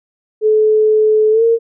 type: tone with pitch glide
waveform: sine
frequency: 431.2 to 459.5 Hz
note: A4 to A#4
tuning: -35 to -25 cents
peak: -8 dBFS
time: 0.41-1.59 s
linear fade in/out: 50 ms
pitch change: +110 cents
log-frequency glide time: 1.31-1.43 s
effects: none